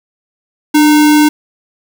sine tone with sample-and-hold, 298.7 Hz, D4, 29 cents sharp, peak -4 dBFS, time 0.74-1.29 s, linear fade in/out 10 ms, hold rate 1225 Hz, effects none

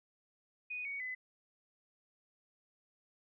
sine tone with pitch steps, 2482 / 2237 / 2016 Hz, D#7 / C#7 / B6, -5 / +15 / +35 cents, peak -38 dBFS, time 0.7-1.15 s, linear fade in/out 10 ms, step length 150 ms, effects none

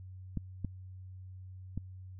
clicks, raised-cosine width 5 ms, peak -21 / -23 / -24 dBFS, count 3, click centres 0.373 / 0.647 / 1.776 s, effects added 93 Hz sine -45 dBFS peak until 2.19 s

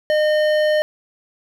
sine tone with hard clipping, 610 Hz, D#5, 34 cents flat, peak -16 dBFS, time 0.1-0.82 s, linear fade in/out 0 ms, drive 12 dB, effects none

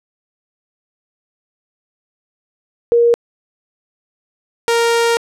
sine / sawtooth tone pair in turn, 471.4 / 465.7 Hz, A#4 / A#4, +19 / -2 cents, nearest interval unison, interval 21 cents, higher first, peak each -8 dBFS, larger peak neither, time 2.92-3.14 / 4.68-5.17 s, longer second, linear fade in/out 0 ms, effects low-pass 10000 Hz 12 dB/octave

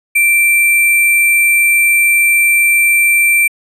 sine tone with sample-and-hold, 2349 Hz, D7, in tune, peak -7 dBFS, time 0.15-3.48 s, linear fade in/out 10 ms, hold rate 11025 Hz, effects resampled to 32000 Hz

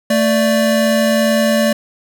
square tone pair together, 222.4 / 585 Hz, A3 / D5, +19 / -7 cents, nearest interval octave + perfect fourth, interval 1674 cents, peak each -15 dBFS, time 0.1-1.73 s, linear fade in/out 5 ms, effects none

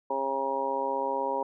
harmonic tone, 135.8 Hz, C#3, 35 cents flat, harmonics 2 / 3 / 4 / 5 / 6 / 7, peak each -40 / -35 / -32 / -42 / -35 / -30 dBFS, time 0.1-1.43 s, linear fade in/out 5 ms, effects none

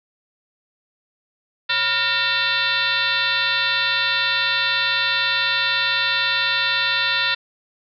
sine tone with frequency modulation, 2691 Hz, E7, 35 cents sharp, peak -17 dBFS, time 1.69-7.35 s, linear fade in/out 10 ms, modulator 428 Hz, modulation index 3.5, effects none

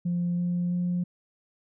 sine tone with pitch steps, 174.61 / 175.93 / 177.25 Hz, F3 / F3 / F3, 0 / +13 / +26 cents, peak -23 dBFS, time 0.05-1.04 s, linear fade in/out 10 ms, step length 330 ms, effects tanh soft clip ceiling -21 dBFS

